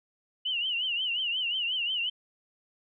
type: tone with vibrato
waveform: sine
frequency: 2921 Hz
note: F#7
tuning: 23 cents flat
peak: -27 dBFS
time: 0.45-2.1 s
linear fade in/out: 10 ms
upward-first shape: triangle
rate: 5.6 Hz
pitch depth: 140 cents each way
effects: none